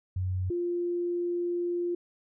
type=tone pair in turn; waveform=sine; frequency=92.5 / 349.2 Hz; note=F#2 / F4; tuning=0 / 0 cents; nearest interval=octave + major seventh; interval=2300 cents; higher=second; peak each=-27 dBFS; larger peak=neither; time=0.16-0.5 / 0.5-1.95 s; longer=second; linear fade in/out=5 ms; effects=none